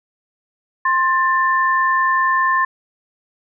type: tone pair together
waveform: sine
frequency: 1055.4 / 1775 Hz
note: C6 / A6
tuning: +15 / +15 cents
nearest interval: major sixth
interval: 900 cents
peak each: -15 / -18 dBFS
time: 0.85-2.65 s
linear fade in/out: 5 ms
effects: none